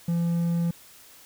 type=tone; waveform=triangle; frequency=169.9 Hz; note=F3; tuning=47 cents flat; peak=-20 dBFS; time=0.08-0.71 s; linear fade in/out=5 ms; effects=white hiss -51 dBFS RMS until 1.25 s